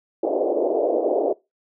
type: band-pass noise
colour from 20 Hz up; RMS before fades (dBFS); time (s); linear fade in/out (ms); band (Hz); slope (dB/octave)
white; -21; 0.23-1.33; 10; 310 to 660; 48
effects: noise-tail reverb RT60 0.2 s tail -20 dB re dry